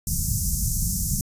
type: band-stop noise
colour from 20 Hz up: pink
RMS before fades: -24 dBFS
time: 0.07-1.21 s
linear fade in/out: 2 ms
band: 190 to 5700 Hz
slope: 48 dB/octave
effects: resampled to 32000 Hz